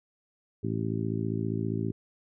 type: harmonic tone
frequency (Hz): 55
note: A1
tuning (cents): 0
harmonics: 2 / 3 / 4 / 5 / 6 / 7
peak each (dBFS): -32 / -34 / -35 / -36 / -37 / -37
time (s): 0.63-1.92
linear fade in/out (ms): 10
effects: none

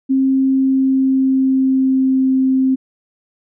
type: tone with pitch glide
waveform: sine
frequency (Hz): 266.4 to 262.7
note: C4 to C4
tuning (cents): +31 to +7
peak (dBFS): -11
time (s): 0.09-2.76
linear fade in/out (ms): 20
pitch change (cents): -24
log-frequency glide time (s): 0.5-2.33
effects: none

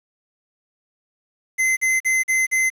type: tone bursts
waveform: square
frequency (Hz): 2058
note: C7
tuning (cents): -29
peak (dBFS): -17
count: 5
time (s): 1.58-2.702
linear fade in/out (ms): 20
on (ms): 190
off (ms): 43
effects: resampled to 32000 Hz + 8-bit

